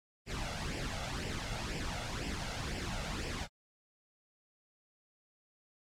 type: noise with flanger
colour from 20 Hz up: pink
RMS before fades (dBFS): -38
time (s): 0.26-3.48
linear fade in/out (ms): 50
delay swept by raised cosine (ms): 0.38 to 1.48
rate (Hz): 2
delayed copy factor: +0.7
effects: low-pass 6000 Hz 12 dB/octave + AAC 64 kbps